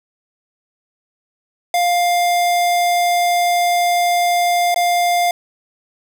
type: tone with dropouts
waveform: square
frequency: 702 Hz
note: F5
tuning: 9 cents sharp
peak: -14 dBFS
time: 1.74-5.31 s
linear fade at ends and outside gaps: 2 ms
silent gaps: 4.744-4.76 s
effects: 8-bit